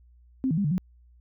sine tone with pitch steps, 262.4 / 159 / 201.3 / 148.1 / 183.1 Hz, C4 / D#3 / G3 / D3 / F#3, +5 / +38 / +46 / +15 / -18 cents, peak -22 dBFS, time 0.44-0.78 s, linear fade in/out 0 ms, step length 68 ms, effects added 60 Hz sine -53 dBFS peak until 1.2 s

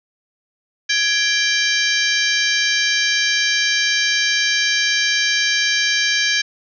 harmonic tone with a mistuned harmonic, 784 Hz, G5, in tune, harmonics 2 / 3 / 4 / 5 / 6 / 7 / 8, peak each -20 / -22 / -23 / -24 / -25 / -25 / -26 dBFS, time 0.89-6.42 s, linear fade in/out 10 ms, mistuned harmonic 2, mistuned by +110 cents, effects none

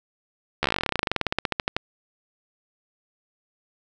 slowing click train, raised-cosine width 0.3 ms, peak -6 dBFS, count 30, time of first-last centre 0.63-1.766 s, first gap 13 ms, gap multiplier 1.07, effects none

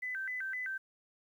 sine tone with vibrato, 1766 Hz, A6, 6 cents sharp, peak -35 dBFS, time 0.02-0.78 s, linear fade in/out 10 ms, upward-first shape square, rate 3.9 Hz, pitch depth 220 cents each way, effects 11-bit

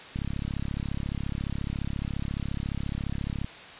click train, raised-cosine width 5 ms, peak -19 dBFS, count 114, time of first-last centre 0.16-3.445 s, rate 34.4 Hz, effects white hiss -44 dBFS RMS until 3.79 s + resampled to 8000 Hz

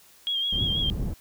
sine tone with vibrato, 3251 Hz, G#7, 38 cents flat, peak -24 dBFS, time 0.27-0.9 s, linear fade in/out 0 ms, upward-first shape sine, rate 6.2 Hz, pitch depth 45 cents each way
white low-pass noise, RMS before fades -29 dBFS, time 0.52-1.14 s, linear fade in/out 10 ms, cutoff 140 Hz, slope 12 dB/octave
effects white hiss -55 dBFS RMS until 1.2 s

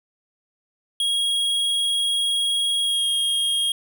square tone with pitch glide, 3293 to 3253 Hz, G#7 to G#7, -15 to -37 cents, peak -20 dBFS, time 1-3.72 s, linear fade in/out 2 ms, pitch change -22 cents, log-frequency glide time 2.83-3.06 s, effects none

